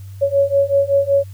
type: beating tone pair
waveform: sine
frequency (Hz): 554.4 / 559.7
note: C#5 / C#5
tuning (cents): 0 / +17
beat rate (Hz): 5.3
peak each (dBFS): -16 / -15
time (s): 0.21-1.24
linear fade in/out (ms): 20
effects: added 97 Hz sine -31 dBFS peak until 1.33 s + white hiss -52 dBFS RMS until 1.33 s